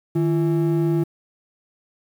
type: ring-modulated tone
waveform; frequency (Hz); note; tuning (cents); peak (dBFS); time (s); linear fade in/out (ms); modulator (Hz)
triangle; 246.9; B3; 0; -12; 0.15-1.04; 10; 92.3
effects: 8-bit

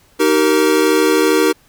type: chord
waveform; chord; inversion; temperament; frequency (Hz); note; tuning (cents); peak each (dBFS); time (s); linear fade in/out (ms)
square; Eb major; none; equal with one note detuned; 311.1 / 383.7 / 466.2; Eb4 / G4 / Bb4; 0 / -37 / 0; -16; 0.19-1.53; 20
effects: pink hiss -52 dBFS RMS until 1.68 s

